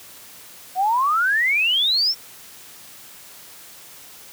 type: exponential sweep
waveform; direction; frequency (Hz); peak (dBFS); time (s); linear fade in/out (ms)
sine; up; 716 to 5600; -16; 0.75-2.15; 50
effects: white hiss -43 dBFS RMS until 4.32 s + high-pass 60 Hz 12 dB/octave